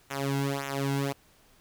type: tone with flanger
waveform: sawtooth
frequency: 138.59 Hz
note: C#3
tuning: in tune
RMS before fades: -30 dBFS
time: 0.1-1.13 s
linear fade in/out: 10 ms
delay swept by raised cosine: 0.21 to 1.71 ms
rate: 1.8 Hz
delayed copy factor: -0.95
effects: pink hiss -61 dBFS RMS until 1.6 s